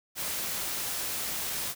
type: noise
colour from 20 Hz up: white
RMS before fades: -33 dBFS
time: 0.15-1.75 s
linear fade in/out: 50 ms
effects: none